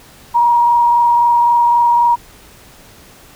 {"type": "tone with frequency modulation", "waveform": "sine", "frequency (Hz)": 950, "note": "A#5", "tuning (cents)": 33, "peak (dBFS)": -8, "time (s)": [0.34, 2.16], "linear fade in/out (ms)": 20, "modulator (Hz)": 23.8, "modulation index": 0.47, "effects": ["pink hiss -42 dBFS RMS until 3.35 s"]}